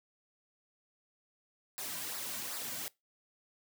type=noise with flanger; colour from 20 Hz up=white; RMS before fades=-40 dBFS; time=1.78-2.88 s; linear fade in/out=0 ms; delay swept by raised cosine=0.31 to 2.41 ms; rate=2.6 Hz; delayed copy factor=-0.65; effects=noise-tail reverb RT60 0.2 s tail -22 dB re dry